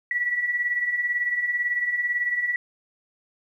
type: beating tone pair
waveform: sine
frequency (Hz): 1930 / 1948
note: B6 / B6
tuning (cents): -40 / -24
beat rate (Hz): 18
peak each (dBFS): -30 / -23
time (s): 0.11-2.56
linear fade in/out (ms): 2
effects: 10-bit